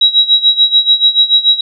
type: tone with tremolo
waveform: sine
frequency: 3860 Hz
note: B7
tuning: 40 cents flat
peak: -3 dBFS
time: 0.01-1.61 s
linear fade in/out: 5 ms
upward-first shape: sine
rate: 6.9 Hz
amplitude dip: 85%
effects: none